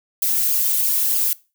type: noise with flanger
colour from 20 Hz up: violet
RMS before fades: -19 dBFS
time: 0.22-1.33 s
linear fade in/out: 2 ms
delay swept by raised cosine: 0.51 to 2.51 ms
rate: 3.2 Hz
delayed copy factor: -0.75
effects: noise-tail reverb RT60 0.3 s tail -21 dB re dry